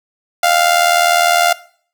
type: tone with amplitude modulation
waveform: sawtooth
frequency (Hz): 698.5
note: F5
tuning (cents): 0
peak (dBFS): -3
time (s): 0.43-1.53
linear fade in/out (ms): 5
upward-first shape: sine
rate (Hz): 79.9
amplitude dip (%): 70
effects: noise-tail reverb RT60 0.5 s tail -19 dB re dry